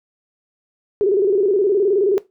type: tone with vibrato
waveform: sine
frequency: 393.8 Hz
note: G4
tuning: 8 cents sharp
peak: -13 dBFS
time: 1.01-2.18 s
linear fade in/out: 0 ms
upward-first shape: square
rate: 19 Hz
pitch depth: 100 cents each way
effects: noise-tail reverb RT60 0.2 s tail -18 dB re dry